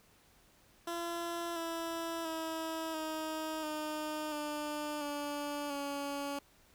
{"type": "tone with pitch steps", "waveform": "15% pulse", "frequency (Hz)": [340.6, 331.7, 323, 314.5, 306.3, 298.2, 290.4, 282.8], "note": ["F4", "E4", "E4", "D#4", "D#4", "D4", "D4", "C#4"], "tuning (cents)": [-43, 11, -35, 19, -27, 27, -19, 35], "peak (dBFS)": -30, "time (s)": [0.87, 6.39], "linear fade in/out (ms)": 5, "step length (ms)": 690, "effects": ["pink hiss -65 dBFS RMS until 6.74 s"]}